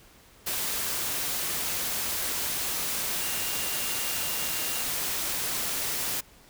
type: tone in noise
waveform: sine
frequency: 2794 Hz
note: F7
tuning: in tune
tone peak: -40 dBFS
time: 3.2-4.84 s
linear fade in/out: 10 ms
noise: white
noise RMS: -30 dBFS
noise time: 0.46-6.21 s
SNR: -13 dB
effects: pink hiss -55 dBFS RMS until 6.49 s